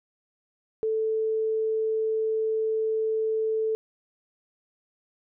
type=tone; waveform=sine; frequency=440 Hz; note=A4; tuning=in tune; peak=-23 dBFS; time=0.83-3.75 s; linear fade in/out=0 ms; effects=none